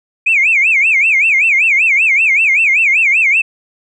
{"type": "tone with vibrato", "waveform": "sine", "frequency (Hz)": 2385, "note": "D7", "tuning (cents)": 26, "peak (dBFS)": -7, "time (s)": [0.26, 3.42], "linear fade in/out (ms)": 10, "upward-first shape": "sine", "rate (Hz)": 5.2, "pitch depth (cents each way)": 220, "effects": ["tanh soft clip ceiling -3 dBFS"]}